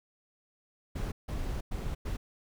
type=noise bursts at uneven times; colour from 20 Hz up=brown; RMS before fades=-34 dBFS; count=4; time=0.95-1.12 / 1.28-1.61 / 1.71-1.95 / 2.05-2.17 s; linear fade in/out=10 ms; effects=none